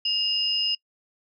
sine tone pair together, 2837 / 5055 Hz, F7 / D#8, +27 / +27 cents, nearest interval minor seventh, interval 1000 cents, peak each -25 dBFS, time 0.05-0.75 s, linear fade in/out 5 ms, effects noise-tail reverb RT60 0.1 s tail -24 dB re dry

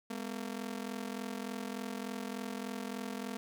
sawtooth ring-modulated tone, 228.2 Hz, A#3, 37 cents flat, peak -31 dBFS, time 0.1-3.37 s, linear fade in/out 0 ms, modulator 21.7 Hz, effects none

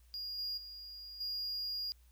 triangle tone with level steps, 4845 Hz, D#8, 47 cents flat, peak -38 / -35 / -45 / -35 dBFS, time 0.14-1.92 s, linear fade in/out 0 ms, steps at 0.38 / 0.57 / 1.2 s, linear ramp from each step 10 ms, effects added 60 Hz sine -60 dBFS peak until 2.11 s + white hiss -72 dBFS RMS until 2.11 s

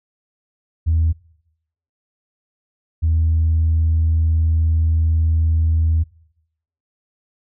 sine tone pair in turn, 81 / 80.61 Hz, E2 / E2, -30 / -38 cents, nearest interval unison, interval 8 cents, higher first, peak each -12 / -12 dBFS, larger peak neither, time 0.86-1.13 / 3.02-6.04 s, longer second, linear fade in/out 20 ms, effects noise-tail reverb RT60 0.8 s tail -23 dB re dry + tanh soft clip ceiling -10 dBFS

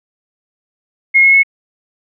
sine tone with pitch steps, 2154 / 2173 / 2192 Hz, C7 / C#7 / C#7, +50 / -35 / -20 cents, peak -5 dBFS, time 1.14-1.434 s, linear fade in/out 20 ms, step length 98 ms, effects none

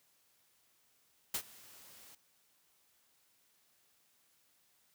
white noise with ADSR envelope, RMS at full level -34 dBFS, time 1.34-2.15 s, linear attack 5 ms, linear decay 73 ms, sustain -23 dB, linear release 4 ms, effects white hiss -72 dBFS RMS until 4.94 s + high-pass 60 Hz 12 dB/octave

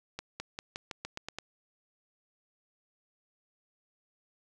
accelerating click train, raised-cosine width 0.2 ms, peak -20 dBFS, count 9, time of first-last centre 0.19-1.386 s, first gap 210 ms, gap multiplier 0.9, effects none

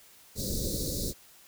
pink band-stop noise, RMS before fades -32 dBFS, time 0.35-1.14 s, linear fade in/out 50 ms, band 580 to 3800 Hz, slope 96 dB/octave, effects white hiss -56 dBFS RMS until 1.47 s

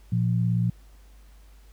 sine tone pair together, 116.7 / 174.3 Hz, A#2 / F3, +2 / -3 cents, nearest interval perfect fifth, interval 695 cents, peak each -22 / -25 dBFS, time 0.12-0.7 s, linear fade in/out 5 ms, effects added 50 Hz sine -48 dBFS peak until 1.72 s + pink hiss -61 dBFS RMS until 1.72 s

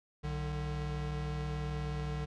square tone pair together, 62.8 / 149.36 Hz, B1 / D3, +30 / +30 cents, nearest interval octave + minor third, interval 1500 cents, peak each -39 / -37 dBFS, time 0.23-2.26 s, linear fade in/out 20 ms, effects low-pass 5000 Hz 12 dB/octave

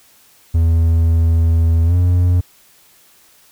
triangle tone with pitch glide, 82.41 to 88.84 Hz, E2 to F2, 0 to +30 cents, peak -8 dBFS, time 0.54-2.41 s, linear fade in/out 10 ms, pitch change +130 cents, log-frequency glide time 1.85-1.95 s, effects white hiss -50 dBFS RMS until 3.51 s

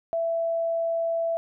sine tone, 665 Hz, E5, 15 cents sharp, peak -23 dBFS, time 0.13-1.37 s, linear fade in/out 0 ms, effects none

